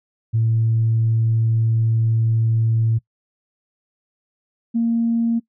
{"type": "tone pair in turn", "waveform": "sine", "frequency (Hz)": [113, 231.3], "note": ["A2", "A#3"], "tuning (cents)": [47, -13], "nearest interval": "octave", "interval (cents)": 1240, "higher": "second", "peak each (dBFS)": [-14, -15], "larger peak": "first", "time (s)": [[0.33, 2.99], [4.74, 5.4]], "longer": "first", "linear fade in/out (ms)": 20, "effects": ["noise-tail reverb RT60 0.1 s tail -22 dB re dry", "tanh soft clip ceiling -10 dBFS"]}